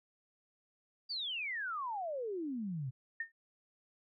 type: exponential sweep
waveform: sine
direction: down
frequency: 4791 to 121.6 Hz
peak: -36 dBFS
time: 1.09-2.91 s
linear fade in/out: 20 ms
type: tone with exponential decay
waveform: sine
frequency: 1824 Hz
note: A#6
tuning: 38 cents flat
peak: -32 dBFS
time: 3.2-3.32 s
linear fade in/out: 5 ms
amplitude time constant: 24 ms
effects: none